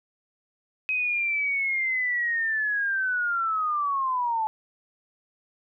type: linear sweep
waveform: sine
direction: down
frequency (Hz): 2536 to 862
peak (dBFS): -23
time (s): 0.89-4.47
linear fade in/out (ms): 0
effects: none